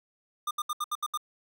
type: tone bursts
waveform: square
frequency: 1208 Hz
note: D6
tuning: 48 cents sharp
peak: -29 dBFS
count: 7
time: 0.47-1.175 s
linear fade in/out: 5 ms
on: 39 ms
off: 72 ms
effects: none